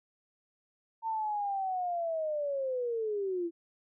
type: linear sweep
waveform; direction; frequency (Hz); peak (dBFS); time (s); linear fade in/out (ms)
sine; down; 910 to 330; -30; 1.02-3.51; 50
effects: none